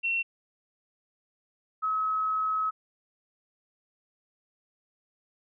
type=tone pair in turn; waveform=sine; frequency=2718 / 1282.7 Hz; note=F7 / E6; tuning=-48 / -48 cents; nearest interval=octave + minor second; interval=1300 cents; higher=first; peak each=-25 dBFS; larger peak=neither; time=0.03-0.23 / 1.82-2.71 s; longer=second; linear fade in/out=20 ms; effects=none